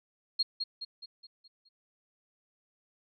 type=tone with echo; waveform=sine; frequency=4270 Hz; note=C8; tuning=34 cents sharp; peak=-24 dBFS; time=0.39-0.43 s; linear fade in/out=10 ms; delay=210 ms; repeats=6; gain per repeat=-6 dB; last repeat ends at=1.69 s; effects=none